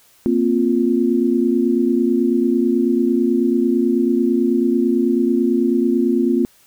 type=chord; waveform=sine; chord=Bb suspended second; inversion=none; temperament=just; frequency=233.1 / 262.2 / 349.6 Hz; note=Bb3 / C4 / F4; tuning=0 / +4 / +2 cents; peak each=-18 dBFS; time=0.26-6.45 s; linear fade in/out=0 ms; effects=white hiss -53 dBFS RMS until 6.66 s